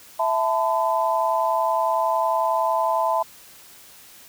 sine chord, E suspended fourth, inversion none, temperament equal with one note detuned, 659.3 / 880 / 1010.9 Hz, E5 / A5 / B5, 0 / 0 / +40 cents, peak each -23 dBFS, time 0.19-3.23 s, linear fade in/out 10 ms, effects white hiss -47 dBFS RMS until 4.28 s

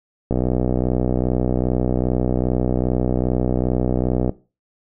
click train, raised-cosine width 2 ms, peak -6 dBFS, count 250, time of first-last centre 0.31-4.294 s, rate 62.5 Hz, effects noise-tail reverb RT60 0.3 s tail -18 dB re dry

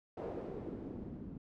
white noise with low-pass filter sweep, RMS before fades -44 dBFS, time 0.17-1.38 s, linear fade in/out 5 ms, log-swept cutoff 540 to 200 Hz, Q 2.1, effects none

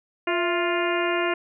harmonic tone with a mistuned harmonic, 350.3 Hz, F4, 5 cents sharp, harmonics 1 / 2 / 3 / 4 / 5 / 6 / 7 / 8, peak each -25 / -28 / -30 / -31 / -32 / -33 / -33 / -34 dBFS, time 0.27-1.34 s, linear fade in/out 5 ms, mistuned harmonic 2, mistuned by -72 cents, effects none

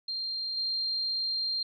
sine tone with level steps, 4186 Hz, C8, in tune, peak -31 / -28 dBFS, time 0.08-1.63 s, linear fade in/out 5 ms, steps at 0.57 s, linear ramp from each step 2 ms, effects none

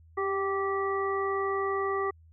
harmonic tone with a mistuned harmonic, 388.9 Hz, G4, 14 cents flat, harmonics 1 / 2 / 3 / 5, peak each -29 / -37 / -31 / -38 dBFS, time 0.17-2.11 s, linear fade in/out 10 ms, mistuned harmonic 1, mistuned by +18 cents, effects added 81 Hz sine -53 dBFS peak until 2.32 s

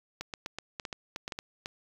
clicks, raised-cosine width 0.2 ms, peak -19 dBFS, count 12, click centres 0.21 / 0.338 / 0.461 / 0.586 / 0.798 / 0.852 / 0.928 / 1.161 / 1.279 / 1.322 / 1.389 / 1.659 s, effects 8-bit

